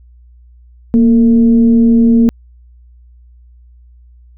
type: tone with frequency modulation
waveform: sine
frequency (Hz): 233.1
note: A#3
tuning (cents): 0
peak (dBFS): -5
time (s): 0.94-2.29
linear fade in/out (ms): 0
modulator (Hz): 214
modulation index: 0.36
effects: added 60 Hz sine -39 dBFS peak until 4.37 s